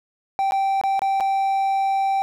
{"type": "tone with dropouts", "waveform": "triangle", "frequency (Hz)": 780, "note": "G5", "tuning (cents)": -9, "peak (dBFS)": -16, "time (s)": [0.39, 2.22], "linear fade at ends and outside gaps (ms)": 0, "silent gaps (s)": [[0.509, 0.521], [0.813, 0.837], [0.993, 1.019], [1.201, 1.207]], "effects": []}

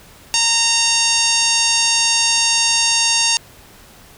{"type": "harmonic tone with a mistuned harmonic", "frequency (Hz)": 922, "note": "A#5", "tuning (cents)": -19, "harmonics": [1, 2, 3, 4, 5, 6, 7, 8, 9, 10], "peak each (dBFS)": [-25, -29, -20, -23, -20, -21, -19, -28, -29, -26], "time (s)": [0.34, 3.37], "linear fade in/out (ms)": 0, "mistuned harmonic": 9, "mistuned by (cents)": 27, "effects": ["pink hiss -44 dBFS RMS until 4.17 s"]}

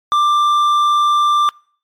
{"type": "tone with hard clipping", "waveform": "sine", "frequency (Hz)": 1183, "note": "D6", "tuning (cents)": 12, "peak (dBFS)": -12, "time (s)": [0.12, 1.49], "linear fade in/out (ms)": 0, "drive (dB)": 6, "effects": ["noise-tail reverb RT60 0.5 s tail -26 dB re dry", "MP3 96 kbps"]}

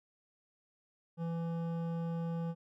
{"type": "tone with hard clipping", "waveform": "sine", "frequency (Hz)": 167.1, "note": "E3", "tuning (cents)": 24, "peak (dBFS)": -36, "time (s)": [1.17, 2.55], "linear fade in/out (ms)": 50, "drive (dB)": 12, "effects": []}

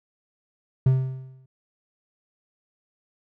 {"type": "tone with exponential decay", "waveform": "triangle", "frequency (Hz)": 130.81, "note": "C3", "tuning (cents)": 0, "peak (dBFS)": -11, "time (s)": [0.86, 1.46], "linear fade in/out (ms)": 5, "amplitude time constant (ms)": 130, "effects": []}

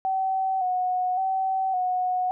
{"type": "tone with vibrato", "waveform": "sine", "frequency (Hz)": 748, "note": "F#5", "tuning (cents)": 19, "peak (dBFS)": -22, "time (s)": [0.05, 2.31], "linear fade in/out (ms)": 0, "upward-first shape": "square", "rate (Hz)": 0.89, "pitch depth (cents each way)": 36, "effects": []}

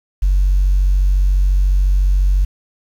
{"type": "tone", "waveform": "sine", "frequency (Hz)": 47.09, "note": "F#1", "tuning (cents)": 31, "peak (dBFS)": -9, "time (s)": [0.22, 2.45], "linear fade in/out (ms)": 10, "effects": ["tanh soft clip ceiling -7 dBFS", "7-bit"]}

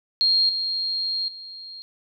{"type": "tone with level steps", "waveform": "sine", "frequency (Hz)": 4231, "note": "C8", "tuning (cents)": 19, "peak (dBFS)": [-16, -23, -36], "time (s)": [0.21, 1.82], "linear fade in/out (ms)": 0, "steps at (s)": [0.49, 1.28], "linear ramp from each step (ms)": 2, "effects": []}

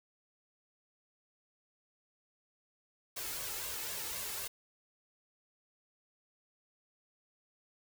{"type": "noise with flanger", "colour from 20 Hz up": "white", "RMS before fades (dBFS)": -40, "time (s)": [3.16, 4.48], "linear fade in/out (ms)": 10, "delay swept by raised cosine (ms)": [1.8, 2.35], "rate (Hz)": 3.9, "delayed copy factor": 0.6, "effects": []}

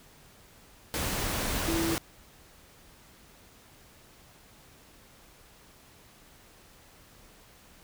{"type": "tone in noise", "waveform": "sine", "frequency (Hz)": 330.7, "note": "E4", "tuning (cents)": 6, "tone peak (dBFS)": -28, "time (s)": [1.68, 1.95], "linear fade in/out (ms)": 0, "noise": "pink", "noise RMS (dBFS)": -31, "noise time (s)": [0.94, 1.98], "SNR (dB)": 0, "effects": ["pink hiss -56 dBFS RMS until 7.83 s"]}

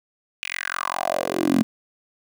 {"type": "tone with high-pass filter sweep", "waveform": "10% pulse", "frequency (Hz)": 45, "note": "F#1", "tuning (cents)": -47, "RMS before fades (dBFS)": -24, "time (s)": [0.43, 1.63], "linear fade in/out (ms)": 0, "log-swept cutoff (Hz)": [2600, 220], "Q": 5, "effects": []}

